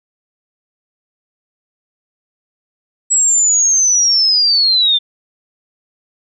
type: linear sweep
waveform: sine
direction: down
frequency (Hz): 7810 to 3534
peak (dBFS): -9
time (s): 3.1-4.99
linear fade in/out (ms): 20
effects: none